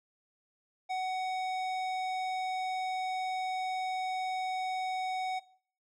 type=tone with tanh clipping; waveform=sine; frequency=747 Hz; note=F#5; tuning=16 cents sharp; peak=-33 dBFS; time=0.89-5.4 s; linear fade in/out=20 ms; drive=15 dB; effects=noise-tail reverb RT60 0.5 s tail -19 dB re dry